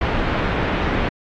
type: low-pass noise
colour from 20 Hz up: pink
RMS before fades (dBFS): -21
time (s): 0.01-1.09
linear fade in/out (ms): 5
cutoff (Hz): 2400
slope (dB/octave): 12
effects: low-pass 4000 Hz 12 dB/octave + AAC 32 kbps